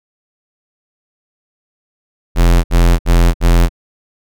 square tone bursts, 42.9 Hz, F1, 30 cents flat, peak -7 dBFS, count 4, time 2.35-3.693 s, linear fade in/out 50 ms, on 290 ms, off 61 ms, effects none

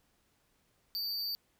square tone with amplitude modulation, 4613 Hz, D8, 32 cents flat, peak -31 dBFS, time 0.95-1.35 s, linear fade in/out 0 ms, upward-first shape sine, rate 213 Hz, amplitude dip 70%, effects pink hiss -73 dBFS RMS until 1.59 s

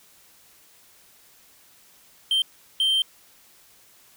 triangle tone bursts at uneven times, 3136 Hz, G7, in tune, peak -17 dBFS, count 2, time 2.31-2.42 / 2.8-3.02 s, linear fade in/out 2 ms, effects white hiss -55 dBFS RMS until 4.16 s

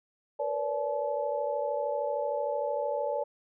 sine tone cluster, 468.8 / 502 / 575 / 861 Hz, A#4 / B4 / D5 / A5, +10 / +28 / -37 / -38 cents, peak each -36 / -38 / -30 / -35 dBFS, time 0.39-3.24 s, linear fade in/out 10 ms, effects none

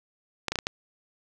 clicks, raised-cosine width 0.2 ms, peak -10 dBFS, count 5, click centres 0.483 / 0.52 / 0.557 / 0.588 / 0.669 s, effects none

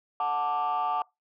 sine chord, D major, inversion first, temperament just, 734.2 / 881 / 1174.7 Hz, F#5 / A5 / D6, -14 / +2 / 0 cents, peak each -28 dBFS, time 0.2-1.02 s, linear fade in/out 2 ms, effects noise-tail reverb RT60 0.2 s tail -24 dB re dry + tanh soft clip ceiling -21 dBFS

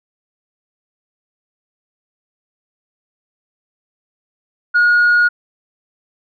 sine tone, 1441 Hz, F#6, 46 cents flat, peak -7 dBFS, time 4.74-5.29 s, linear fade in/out 20 ms, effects tanh soft clip ceiling -7 dBFS

